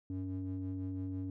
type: ring-modulated tone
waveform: triangle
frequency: 92.5 Hz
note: F#2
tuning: in tune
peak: -31 dBFS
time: 0.1-1.3 s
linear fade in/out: 0 ms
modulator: 188 Hz
effects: none